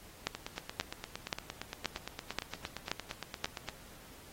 two click trains, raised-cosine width 0.2 ms, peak -13 / -20 dBFS, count 7 / 30, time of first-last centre 0.27-3.445 / 0.35-3.687 s, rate 1.89 / 8.69 Hz, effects pink hiss -55 dBFS RMS until 4.32 s + AAC 48 kbps

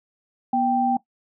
sine tone pair together, 243.2 / 784 Hz, B3 / G5, -26 / 0 cents, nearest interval octave + minor sixth, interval 2026 cents, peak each -23 / -19 dBFS, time 0.53-0.97 s, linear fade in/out 5 ms, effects noise-tail reverb RT60 0.1 s tail -17 dB re dry

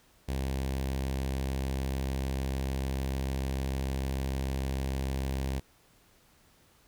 sawtooth tone with notch filter, 66.7 Hz, C2, 34 cents sharp, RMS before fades -32 dBFS, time 0.28-5.6 s, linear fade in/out 10 ms, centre 1300 Hz, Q 2, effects pink hiss -63 dBFS RMS until 6.87 s

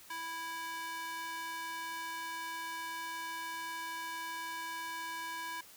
square tone with high-pass filter, 329.2 Hz, E4, 2 cents flat, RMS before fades -41 dBFS, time 0.1-5.61 s, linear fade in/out 5 ms, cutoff 1200 Hz, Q 2.3, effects white hiss -56 dBFS RMS until 5.76 s

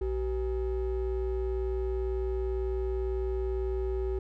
triangle ring-modulated tone, 220 Hz, A3, in tune, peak -23 dBFS, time 0.01-4.19 s, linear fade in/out 5 ms, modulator 161 Hz, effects none

